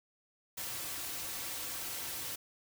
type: noise with comb filter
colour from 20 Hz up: white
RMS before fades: -40 dBFS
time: 0.57-2.36 s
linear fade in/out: 10 ms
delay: 4.8 ms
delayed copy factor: -0.5
effects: none

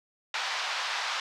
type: band-pass noise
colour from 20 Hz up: pink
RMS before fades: -32 dBFS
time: 0.34-1.2 s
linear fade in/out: 2 ms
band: 820 to 5300 Hz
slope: 24 dB/octave
effects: none

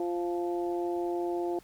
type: harmonic tone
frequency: 174.1 Hz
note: F3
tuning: 5 cents flat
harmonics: 2 / 3 / 4 / 5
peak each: -29 / -41 / -36 / -42 dBFS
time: 0-1.59 s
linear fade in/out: 2 ms
effects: pink hiss -58 dBFS RMS until 1.63 s + MP3 96 kbps

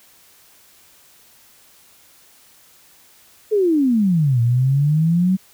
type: exponential two-way sweep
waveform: sine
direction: down then up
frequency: 442.4 to 115.6 to 191.8 Hz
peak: -13 dBFS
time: 3.51-5.37 s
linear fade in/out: 20 ms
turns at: 4.41 s
effects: white hiss -51 dBFS RMS until 5.53 s

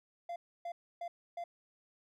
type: tone bursts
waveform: triangle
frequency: 690 Hz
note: F5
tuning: 21 cents flat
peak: -36 dBFS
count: 4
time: 0.29-1.44 s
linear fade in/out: 5 ms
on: 70 ms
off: 290 ms
effects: none

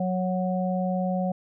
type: harmonic tone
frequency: 184 Hz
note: F#3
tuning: 9 cents flat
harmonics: 1 / 3 / 4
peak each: -25 / -30 / -31 dBFS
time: 0-1.32 s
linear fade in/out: 5 ms
effects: none

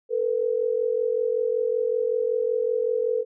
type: tone pair together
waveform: sine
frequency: 447.5 / 492.8 Hz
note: A4 / B4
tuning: +29 / -4 cents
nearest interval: major second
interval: 167 cents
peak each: -24 dBFS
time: 0.09-3.25 s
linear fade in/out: 50 ms
effects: none

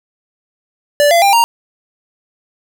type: tone with pitch steps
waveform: square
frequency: 583 / 681.4 / 796.4 / 930.8 Hz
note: D5 / F5 / G5 / A#5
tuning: -13 / -43 / +27 / -3 cents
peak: -8 dBFS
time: 1-1.44 s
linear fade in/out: 0 ms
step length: 110 ms
effects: 7-bit

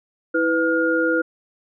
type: tone cluster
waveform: sine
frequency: 325.7 / 499 / 1421 Hz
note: E4 / B4 / F6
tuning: -21 / +18 / +30 cents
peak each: -21 dBFS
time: 0.34-1.22 s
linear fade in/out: 10 ms
effects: none

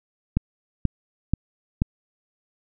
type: click train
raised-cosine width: 5 ms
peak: -7 dBFS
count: 4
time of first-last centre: 0.37-1.819 s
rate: 2.07 Hz
effects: none

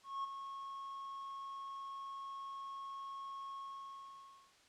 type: tone with ADSR envelope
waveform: triangle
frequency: 1094 Hz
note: C#6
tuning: 23 cents flat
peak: -34 dBFS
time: 0.03-4.54 s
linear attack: 210 ms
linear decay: 13 ms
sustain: -8 dB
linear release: 970 ms
effects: white hiss -66 dBFS RMS until 4.68 s + low-pass 6000 Hz 12 dB/octave

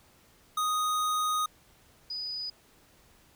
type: tone pair in turn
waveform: square / sine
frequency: 1244.5 / 4964 Hz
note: D#6 / D#8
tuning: 0 / -5 cents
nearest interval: 2 octaves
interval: 2395 cents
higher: second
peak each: -27 / -33 dBFS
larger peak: first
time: 0.57-1.46 / 2.1-2.5 s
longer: first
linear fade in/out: 5 ms
effects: pink hiss -61 dBFS RMS until 3.35 s

